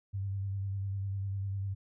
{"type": "tone with vibrato", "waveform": "sine", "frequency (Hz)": 98, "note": "G2", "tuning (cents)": 0, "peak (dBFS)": -32, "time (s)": [0.13, 1.75], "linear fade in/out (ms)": 20, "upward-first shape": "sine", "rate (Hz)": 10, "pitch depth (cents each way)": 31, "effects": []}